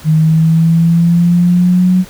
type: exponential sweep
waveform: sine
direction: up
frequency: 155.56 to 185 Hz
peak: -6 dBFS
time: 0.04-2.05 s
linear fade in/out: 50 ms
effects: pink hiss -36 dBFS RMS until 2.09 s